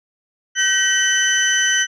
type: tone cluster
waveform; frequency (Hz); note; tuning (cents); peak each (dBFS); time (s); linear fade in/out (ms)
sine; 1539 / 1904 / 3024 / 6020; G6 / A#6 / F#7 / F#8; -32 / +36 / +37 / +29; -19; 0.55-1.87; 50
effects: tanh soft clip ceiling -7 dBFS